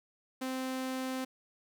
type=tone; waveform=sawtooth; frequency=260 Hz; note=C4; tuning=11 cents flat; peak=-30 dBFS; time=0.41-1.25 s; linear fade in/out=10 ms; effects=12-bit